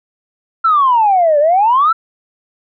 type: exponential two-way sweep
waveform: sine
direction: down then up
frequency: 1370 to 570 to 1370 Hz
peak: -7 dBFS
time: 0.64-1.93 s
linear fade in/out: 10 ms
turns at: 1.39 s
effects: tanh soft clip ceiling -3 dBFS